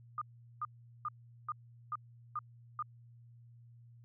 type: tone bursts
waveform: sine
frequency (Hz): 1219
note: D#6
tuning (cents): -36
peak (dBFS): -34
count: 7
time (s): 0.18-2.825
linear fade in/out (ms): 2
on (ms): 35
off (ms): 400
effects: added 118 Hz sine -55 dBFS peak until 4.04 s